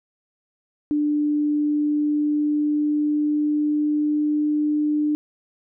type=tone with pitch glide; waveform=sine; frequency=296.6 to 299.5 Hz; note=D4 to D4; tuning=+17 to +34 cents; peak=-18 dBFS; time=0.91-5.15 s; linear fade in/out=0 ms; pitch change=+17 cents; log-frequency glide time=1.52-4.52 s; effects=none